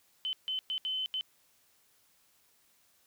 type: tone bursts at uneven times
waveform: sine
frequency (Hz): 3051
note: G7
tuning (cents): -48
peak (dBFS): -31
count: 5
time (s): 0.25-0.33 / 0.48-0.59 / 0.7-0.78 / 0.85-1.06 / 1.14-1.21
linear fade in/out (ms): 0
effects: white hiss -68 dBFS RMS until 3.06 s